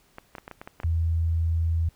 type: clicks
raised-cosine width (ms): 0.5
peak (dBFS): -23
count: 9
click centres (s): 0.184 / 0.352 / 0.383 / 0.479 / 0.513 / 0.615 / 0.675 / 0.801 / 0.834
type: tone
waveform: sine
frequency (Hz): 82.41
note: E2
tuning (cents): 0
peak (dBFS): -21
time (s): 0.84-1.89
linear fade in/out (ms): 5
effects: pink hiss -62 dBFS RMS until 1.95 s